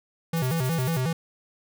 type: tone with vibrato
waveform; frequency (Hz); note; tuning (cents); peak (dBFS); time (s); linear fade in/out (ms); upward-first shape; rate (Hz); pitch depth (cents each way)
square; 145.7; D3; -13; -24; 0.33-1.13; 5; square; 5.5; 220
type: noise with tremolo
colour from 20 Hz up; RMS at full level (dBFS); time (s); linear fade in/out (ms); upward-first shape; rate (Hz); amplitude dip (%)
blue; -36; 0.36-1.01; 10; triangle; 14; 75
effects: none